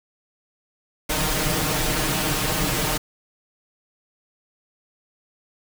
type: noise with comb filter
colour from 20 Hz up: pink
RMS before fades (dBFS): -23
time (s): 1.09-2.98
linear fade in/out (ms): 10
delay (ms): 6.5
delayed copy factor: +0.9
effects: none